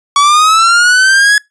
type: linear sweep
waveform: 45% pulse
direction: up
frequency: 1125 to 1690 Hz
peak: -5 dBFS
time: 0.16-1.38 s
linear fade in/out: 2 ms
effects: noise-tail reverb RT60 0.2 s tail -26 dB re dry + resampled to 22050 Hz